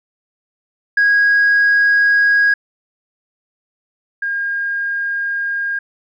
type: tone pair in turn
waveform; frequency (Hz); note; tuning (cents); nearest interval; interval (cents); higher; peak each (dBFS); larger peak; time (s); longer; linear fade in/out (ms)
sine; 1646 / 1617.7; G#6 / G#6; -16 / -46; unison; 30; first; -8 / -17; first; 0.97-2.54 / 4.22-5.79; neither; 5
effects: tanh soft clip ceiling -7 dBFS